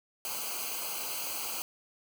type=noise with comb filter; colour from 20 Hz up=white; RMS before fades=-36 dBFS; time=0.25-1.62 s; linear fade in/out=0 ms; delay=0.55 ms; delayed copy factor=-0.9; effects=none